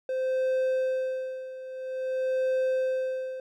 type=tone with tremolo; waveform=triangle; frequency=519 Hz; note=C5; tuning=14 cents flat; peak=-21 dBFS; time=0.09-3.4 s; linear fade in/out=2 ms; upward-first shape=sine; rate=0.5 Hz; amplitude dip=80%; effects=none